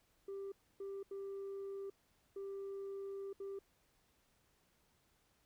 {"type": "tone bursts at uneven times", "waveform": "sine", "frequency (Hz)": 393.5, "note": "G4", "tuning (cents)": 7, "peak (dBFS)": -40, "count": 5, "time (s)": [[0.28, 0.52], [0.8, 1.03], [1.11, 1.9], [2.36, 3.33], [3.4, 3.59]], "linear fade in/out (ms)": 5, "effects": ["tanh soft clip ceiling -41 dBFS", "pink hiss -75 dBFS RMS until 5.45 s"]}